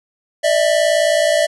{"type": "tone pair together", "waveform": "square", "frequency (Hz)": [594.7, 654], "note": ["D5", "E5"], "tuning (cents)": [22, -14], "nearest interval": "major second", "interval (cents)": 164, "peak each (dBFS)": -16, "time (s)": [0.43, 1.47], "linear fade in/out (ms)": 20, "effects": ["resampled to 24000 Hz"]}